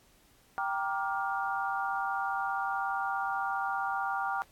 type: chord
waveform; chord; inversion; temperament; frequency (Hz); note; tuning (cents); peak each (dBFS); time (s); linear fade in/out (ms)
sine; G minor seventh; none; just; 784 / 940.8 / 1176 / 1411.2; G5 / Bb5 / D6 / F6; 0 / +16 / +2 / +18; -33 / -37 / -36 / -35; 0.58-4.42; 0
effects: pink hiss -63 dBFS RMS until 4.51 s + AAC 64 kbps